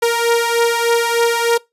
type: beating tone pair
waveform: sawtooth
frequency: 466.2 / 469.5 Hz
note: A#4 / A#4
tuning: 0 / +12 cents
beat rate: 3.3 Hz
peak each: -11 / -14 dBFS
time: 0.02-1.58 s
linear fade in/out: 10 ms
effects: noise-tail reverb RT60 0.2 s tail -23 dB re dry + resampled to 32000 Hz